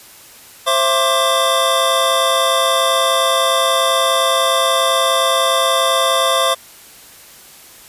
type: tone cluster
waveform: square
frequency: 529 / 668 / 1064 / 1171 / 3563 Hz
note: C5 / E5 / C6 / D6 / A7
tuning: +19 / +23 / +29 / -5 / +21 cents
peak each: -20 dBFS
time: 0.66-6.55 s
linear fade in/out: 20 ms
effects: white hiss -41 dBFS RMS until 7.88 s + resampled to 32000 Hz